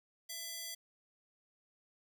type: tone with high-pass filter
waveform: square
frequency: 669 Hz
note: E5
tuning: 25 cents sharp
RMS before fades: -44 dBFS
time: 0.29-0.75 s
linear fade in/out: 10 ms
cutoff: 4100 Hz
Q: 0.76
effects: none